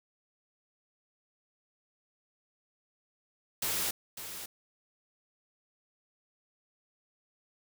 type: noise with echo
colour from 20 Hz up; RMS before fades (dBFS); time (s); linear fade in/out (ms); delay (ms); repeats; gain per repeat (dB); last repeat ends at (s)
white; -32; 3.62-3.91; 5; 550; 1; -10; 4.46
effects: none